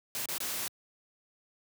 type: noise with dropouts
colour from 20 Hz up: white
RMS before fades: -35 dBFS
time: 0.15-0.68 s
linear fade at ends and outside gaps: 1 ms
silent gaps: 0.257-0.287 / 0.381-0.403 s
effects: high-pass 100 Hz 12 dB/octave